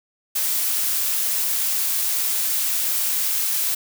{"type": "noise", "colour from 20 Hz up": "blue", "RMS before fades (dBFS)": -22, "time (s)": [0.35, 3.75], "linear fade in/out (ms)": 10, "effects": []}